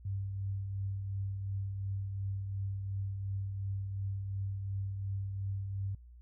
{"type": "tone with tremolo", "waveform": "sine", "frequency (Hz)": 98, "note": "G2", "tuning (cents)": 0, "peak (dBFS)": -32, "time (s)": [0.05, 5.95], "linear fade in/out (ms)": 5, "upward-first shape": "triangle", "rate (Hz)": 2.8, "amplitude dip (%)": 40, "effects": ["added 60 Hz sine -51 dBFS peak until 6.21 s"]}